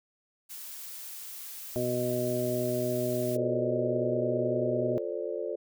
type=noise; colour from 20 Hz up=blue; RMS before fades=-42 dBFS; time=0.49-3.37 s; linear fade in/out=20 ms
type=harmonic tone; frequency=123.47 Hz; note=B2; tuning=in tune; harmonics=1 / 2 / 3 / 4 / 5; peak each=-35 / -34 / -32 / -41 / -31 dBFS; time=1.76-4.98 s; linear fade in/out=0 ms
type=chord; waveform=sine; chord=D minor seventh; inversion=first; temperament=just; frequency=352.4 / 440.5 / 528.6 / 587.3 Hz; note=F4 / A4 / C5 / D5; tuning=+16 / +2 / +18 / 0 cents; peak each=-37 / -35 / -37 / -37 dBFS; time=3.35-5.56 s; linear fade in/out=10 ms
effects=none